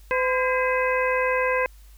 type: harmonic tone with a mistuned harmonic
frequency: 510 Hz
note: C5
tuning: 44 cents flat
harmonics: 1 / 2 / 3 / 4 / 5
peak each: -23 / -26 / -28 / -29 / -30 dBFS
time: 0.11-1.66 s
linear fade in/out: 0 ms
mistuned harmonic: 3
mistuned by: +85 cents
effects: added 50 Hz sine -45 dBFS peak until 1.97 s + white hiss -58 dBFS RMS until 1.97 s